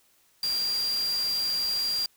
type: tone in noise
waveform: sine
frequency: 4757 Hz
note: D8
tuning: 21 cents sharp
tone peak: -25 dBFS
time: 0.43-2.06 s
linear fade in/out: 2 ms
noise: white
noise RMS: -38 dBFS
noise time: 0.43-2.06 s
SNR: +10 dB
effects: white hiss -64 dBFS RMS until 2.16 s